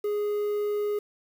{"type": "tone with quantisation", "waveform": "triangle", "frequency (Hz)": 415.3, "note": "G#4", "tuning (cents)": 0, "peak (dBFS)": -23, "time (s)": [0.04, 0.99], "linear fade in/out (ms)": 5, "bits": 8, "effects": []}